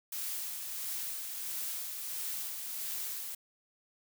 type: noise with tremolo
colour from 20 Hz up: blue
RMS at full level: -37 dBFS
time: 0.12-3.35 s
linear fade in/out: 5 ms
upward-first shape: sine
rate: 1.5 Hz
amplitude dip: 35%
effects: none